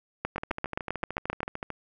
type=two click trains; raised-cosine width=0.5 ms; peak=-18 / -13 dBFS; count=19 / 10; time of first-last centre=0.36-1.703 / 0.25-1.431 s; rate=13.4 / 7.62 Hz; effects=none